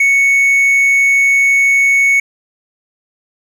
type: tone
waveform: triangle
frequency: 2217 Hz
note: C#7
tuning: in tune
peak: -6 dBFS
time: 0-2.2 s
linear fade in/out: 5 ms
effects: none